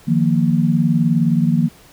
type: chord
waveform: sine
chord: Eb suspended second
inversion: none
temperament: equal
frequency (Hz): 155.56 / 174.61 / 233.1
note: Eb3 / F3 / Bb3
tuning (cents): 0 / 0 / 0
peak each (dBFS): -17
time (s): 0.07-1.69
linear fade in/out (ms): 20
effects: pink hiss -47 dBFS RMS until 1.92 s